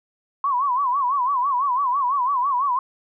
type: tone with vibrato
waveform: sine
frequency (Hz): 1055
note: C6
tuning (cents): +14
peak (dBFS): -18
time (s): 0.44-2.79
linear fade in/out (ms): 2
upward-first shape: sine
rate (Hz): 6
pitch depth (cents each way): 150
effects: none